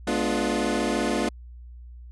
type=chord; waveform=25% pulse; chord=G# diminished seventh; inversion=none; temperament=equal with one note detuned; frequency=212.1 / 246.9 / 293.7 / 349.2 Hz; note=G#3 / B3 / D4 / F4; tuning=+37 / 0 / 0 / 0 cents; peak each=-25 dBFS; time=0.07-1.29 s; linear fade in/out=5 ms; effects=added 60 Hz sine -40 dBFS peak until 2.11 s + resampled to 24000 Hz